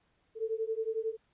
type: beating tone pair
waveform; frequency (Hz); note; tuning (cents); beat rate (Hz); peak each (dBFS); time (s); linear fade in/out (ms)
sine; 439.5 / 450.5; A4 / A4; -2 / +41; 11; -34 / -34; 0.35-1.17; 50
effects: pink hiss -73 dBFS RMS until 1.33 s + resampled to 8000 Hz